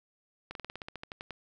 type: slowing click train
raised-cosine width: 0.3 ms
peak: -24 dBFS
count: 13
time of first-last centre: 0.51-1.307 s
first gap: 42 ms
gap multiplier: 1.08
effects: none